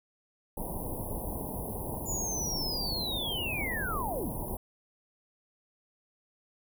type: band-stop noise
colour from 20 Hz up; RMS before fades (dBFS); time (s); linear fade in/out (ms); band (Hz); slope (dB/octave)
pink; -36; 0.57-4.57; 5; 1000 to 9800; 96
type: linear sweep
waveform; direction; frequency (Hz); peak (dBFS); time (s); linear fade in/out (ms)
sine; down; 7080 to 77.8; -32; 2.05-4.32; 50
effects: none